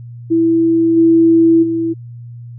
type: tone with level steps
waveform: sine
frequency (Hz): 329.9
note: E4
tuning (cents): +1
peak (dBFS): -9 / -6 / -14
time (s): 0.3-1.94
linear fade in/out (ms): 20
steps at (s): 0.96 / 1.62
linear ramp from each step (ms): 20
effects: added 119 Hz sine -29 dBFS peak until 2.58 s